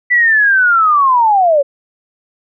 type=linear sweep; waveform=sine; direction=down; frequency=1986 to 541 Hz; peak=-7 dBFS; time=0.1-1.63 s; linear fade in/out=20 ms; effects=none